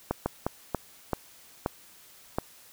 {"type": "slowing click train", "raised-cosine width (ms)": 1, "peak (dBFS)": -12, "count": 7, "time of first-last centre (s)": [0.11, 2.385], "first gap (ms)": 150, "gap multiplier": 1.37, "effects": ["white hiss -54 dBFS RMS until 2.72 s"]}